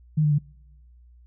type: tone with pitch steps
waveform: sine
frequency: 153.8 / 149.77 / 145.84 Hz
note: D#3 / D3 / D3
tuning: -20 / +34 / -12 cents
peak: -17 dBFS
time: 0.17-0.386 s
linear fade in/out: 10 ms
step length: 72 ms
effects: noise-tail reverb RT60 1.0 s tail -26 dB re dry + added 60 Hz sine -49 dBFS peak until 1.26 s